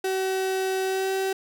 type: tone with pitch glide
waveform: 35% pulse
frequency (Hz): 379.4 to 383.6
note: F#4 to G4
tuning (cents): +43 to -37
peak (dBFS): -22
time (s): 0.04-1.33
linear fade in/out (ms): 5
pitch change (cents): +20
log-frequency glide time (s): 0.83-1.11
effects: none

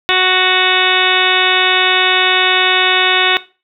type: harmonic tone with a mistuned harmonic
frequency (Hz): 370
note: F#4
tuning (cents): 0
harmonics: 1 / 2 / 3 / 4 / 5 / 6 / 7 / 8 / 9 / 10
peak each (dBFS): -19 / -19 / -19 / -19 / -19 / -19 / -19 / -19 / -19 / -19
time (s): 0.09-3.37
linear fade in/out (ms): 0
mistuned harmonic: 9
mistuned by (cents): +62
effects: noise-tail reverb RT60 0.3 s tail -17 dB re dry

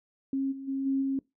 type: tone with level steps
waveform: sine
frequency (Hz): 270.5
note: C#4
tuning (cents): -42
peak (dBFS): -26 / -37 / -28 / -24 / -26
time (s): 0.33-1.19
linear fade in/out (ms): 2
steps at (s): 0.51 / 0.67 / 0.85 / 1.01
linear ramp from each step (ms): 20
effects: noise-tail reverb RT60 0.2 s tail -22 dB re dry

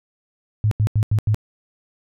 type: tone bursts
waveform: sine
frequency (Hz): 106.6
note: G#2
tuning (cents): +46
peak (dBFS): -14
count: 5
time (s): 0.64-1.345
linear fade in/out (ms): 0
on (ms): 73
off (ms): 85
effects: none

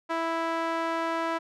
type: tone with band-pass filter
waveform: sawtooth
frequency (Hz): 329.6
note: E4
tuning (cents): 0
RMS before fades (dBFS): -29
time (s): 0.09-1.39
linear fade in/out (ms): 20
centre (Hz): 1100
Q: 1.2
effects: none

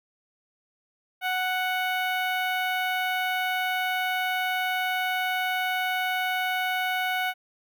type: tone with notch filter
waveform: 15% pulse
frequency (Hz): 740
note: F#5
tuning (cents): 0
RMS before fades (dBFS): -27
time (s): 1.21-7.34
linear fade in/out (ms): 50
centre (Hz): 7400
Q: 0.68
effects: none

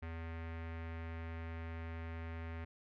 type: tone with low-pass filter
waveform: square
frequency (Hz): 82.3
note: E2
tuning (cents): -2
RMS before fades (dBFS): -44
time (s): 0.02-2.65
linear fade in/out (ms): 10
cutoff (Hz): 2100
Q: 2.4
effects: none

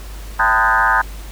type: tone with frequency modulation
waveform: sine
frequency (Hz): 1244.5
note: D#6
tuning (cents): 0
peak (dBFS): -11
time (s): 0.39-1.02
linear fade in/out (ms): 10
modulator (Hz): 114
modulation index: 3.8
effects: added 50 Hz sine -29 dBFS peak until 1.31 s + pink hiss -39 dBFS RMS until 1.31 s

